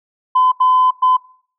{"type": "tone bursts at uneven times", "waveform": "sine", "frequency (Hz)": 1017, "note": "C6", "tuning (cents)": -50, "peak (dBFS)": -8, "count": 3, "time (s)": [[0.35, 0.52], [0.6, 0.91], [1.02, 1.17]], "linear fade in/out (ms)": 10, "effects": ["noise-tail reverb RT60 0.5 s tail -22 dB re dry", "tanh soft clip ceiling -5 dBFS"]}